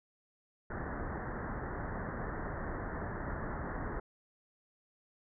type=low-pass noise; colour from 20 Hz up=pink; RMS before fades=-39 dBFS; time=0.7-4 s; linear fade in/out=5 ms; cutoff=1900 Hz; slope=96 dB/octave; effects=none